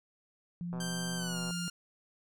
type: tone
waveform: sine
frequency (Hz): 173.7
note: F3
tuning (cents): -9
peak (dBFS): -35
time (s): 0.61-1.68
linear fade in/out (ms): 0
type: click train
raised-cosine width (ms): 1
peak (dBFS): -31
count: 99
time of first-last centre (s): 0.73-1.508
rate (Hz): 126
type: tone with pitch glide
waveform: 10% pulse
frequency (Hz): 1568 to 1405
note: G6 to F6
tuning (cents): 0 to +10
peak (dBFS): -29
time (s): 0.8-1.7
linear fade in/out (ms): 5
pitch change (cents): -190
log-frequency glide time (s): 1.16-1.39
effects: none